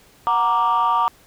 sine chord, Gb augmented, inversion none, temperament equal, 740 / 932.3 / 1174.7 Hz, Gb5 / Bb5 / D6, 0 / 0 / 0 cents, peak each -23 / -17 / -17 dBFS, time 0.27-1.08 s, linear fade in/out 0 ms, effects tanh soft clip ceiling -11 dBFS + pink hiss -52 dBFS RMS until 1.26 s

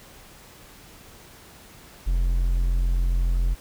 triangle tone, 43.65 Hz, F1, in tune, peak -17 dBFS, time 2.06-3.55 s, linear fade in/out 20 ms, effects pink hiss -48 dBFS RMS until 3.6 s

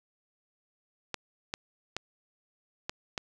clicks, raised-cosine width 0.2 ms, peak -15 dBFS, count 5, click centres 1.143 / 1.539 / 1.966 / 2.895 / 3.178 s, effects none

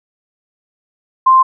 sine tone, 1046.5 Hz, C6, in tune, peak -5 dBFS, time 1.26-1.43 s, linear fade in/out 10 ms, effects none

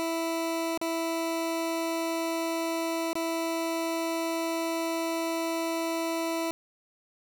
20% pulse tone with dropouts, 329.8 Hz, E4, 1 cent sharp, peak -23 dBFS, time 0-6.51 s, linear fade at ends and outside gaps 0 ms, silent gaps 0.776-0.814 / 3.131-3.154 s, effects none

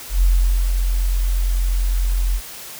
sine tone with ADSR envelope, 44.36 Hz, F1, 28 cents sharp, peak -10 dBFS, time 0.09-2.41 s, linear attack 130 ms, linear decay 440 ms, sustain -5 dB, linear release 58 ms, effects white hiss -35 dBFS RMS until 2.79 s

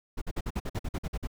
brown noise bursts, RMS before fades -31 dBFS, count 12, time 0.17-1.273 s, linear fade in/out 10 ms, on 47 ms, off 49 ms, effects none

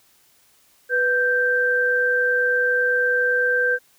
sine tone pair together, 493.9 / 1568 Hz, B4 / G6, 0 / 0 cents, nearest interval octave + minor sixth, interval 2000 cents, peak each -22 / -18 dBFS, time 0.89-3.79 s, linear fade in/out 50 ms, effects white hiss -58 dBFS RMS until 3.98 s

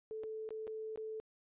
sine tone with dropouts, 437.7 Hz, A4, 9 cents flat, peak -40 dBFS, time 0.11-1.2 s, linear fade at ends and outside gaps 0 ms, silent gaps 0.235-0.239 / 0.49-0.506 / 0.67-0.677 / 0.959-0.975 s, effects resampled to 8000 Hz

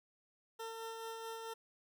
20% pulse tone with tremolo, 452 Hz, A4, 47 cents sharp, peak -37 dBFS, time 0.59-1.54 s, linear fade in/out 10 ms, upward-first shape sine, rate 4.6 Hz, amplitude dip 30%, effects none

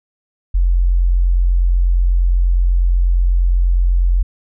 sine tone, 44.17 Hz, F1, 20 cents sharp, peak -10 dBFS, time 0.54-4.23 s, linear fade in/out 10 ms, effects none

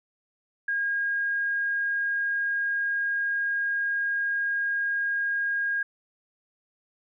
sine tone, 1627 Hz, G#6, 36 cents flat, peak -24 dBFS, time 0.68-5.83 s, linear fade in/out 5 ms, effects none

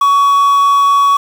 triangle tone with quantisation, 1124 Hz, C#6, 24 cents sharp, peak -5 dBFS, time 0.01-1.17 s, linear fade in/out 5 ms, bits 5, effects none

